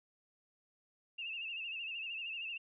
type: tone with vibrato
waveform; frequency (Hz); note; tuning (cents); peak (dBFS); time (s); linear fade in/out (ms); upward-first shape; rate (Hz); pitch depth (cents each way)
sine; 2700; E7; +41; -39; 1.18-2.58; 10; sine; 13; 85
effects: none